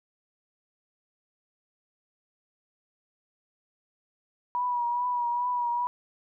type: tone with vibrato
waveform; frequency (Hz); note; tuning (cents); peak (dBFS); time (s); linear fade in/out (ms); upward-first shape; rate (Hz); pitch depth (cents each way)
sine; 970; B5; -31; -25; 4.55-5.87; 0; triangle; 2.4; 41
effects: none